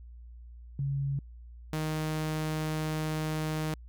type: tone pair in turn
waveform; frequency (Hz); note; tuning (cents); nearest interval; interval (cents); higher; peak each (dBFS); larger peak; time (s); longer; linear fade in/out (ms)
sine / sawtooth; 138.59 / 155.71; C#3 / D#3; 0 / +2; major second; 202; second; -28 / -26; second; 0.79-1.19 / 1.73-3.74; second; 2
effects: added 59 Hz sine -45 dBFS peak until 3.88 s